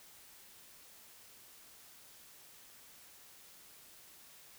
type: silence
effects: white hiss -58 dBFS RMS until 4.58 s